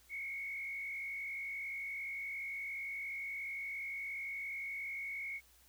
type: tone with frequency modulation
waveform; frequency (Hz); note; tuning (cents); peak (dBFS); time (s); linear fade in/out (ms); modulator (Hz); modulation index
sine; 2200; C#7; -14; -39; 0.09-5.41; 50; 51.4; 1.1
effects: added 60 Hz sine -69 dBFS peak until 5.68 s + white hiss -66 dBFS RMS until 5.68 s